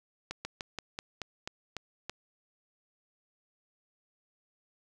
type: slowing click train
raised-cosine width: 0.2 ms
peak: -19 dBFS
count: 9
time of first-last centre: 0.31-2.096 s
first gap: 140 ms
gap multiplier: 1.13
effects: 10-bit